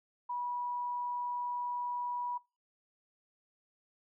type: tone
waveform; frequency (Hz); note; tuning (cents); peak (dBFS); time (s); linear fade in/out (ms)
sine; 975; B5; -23; -34; 0.29-2.38; 10
effects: noise-tail reverb RT60 0.3 s tail -24 dB re dry